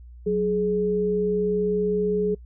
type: tone pair together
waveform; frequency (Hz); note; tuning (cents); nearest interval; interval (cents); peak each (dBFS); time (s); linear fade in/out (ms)
sine; 185 / 420.4; F#3 / G#4; 0 / +21; octave + major second; 1421; -26 / -21; 0.26-2.35; 10
effects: noise-tail reverb RT60 0.1 s tail -26 dB re dry + added 60 Hz sine -41 dBFS peak until 2.45 s